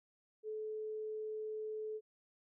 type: tone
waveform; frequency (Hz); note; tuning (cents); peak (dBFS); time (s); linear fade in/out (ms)
sine; 432.1; A4; -31; -39; 0.43-2.01; 50
effects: none